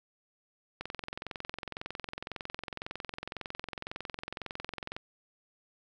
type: click train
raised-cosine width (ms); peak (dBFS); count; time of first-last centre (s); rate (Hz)
0.3; -21; 92; 0.81-4.965; 21.9
effects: none